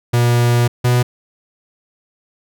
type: tone pair in turn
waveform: 45% pulse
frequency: 120 / 123.02 Hz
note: B2 / B2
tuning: -49 / -6 cents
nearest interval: unison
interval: 43 cents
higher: second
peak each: -11 dBFS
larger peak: neither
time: 0.13-0.68 / 0.84-1.03 s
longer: first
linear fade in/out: 10 ms
effects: none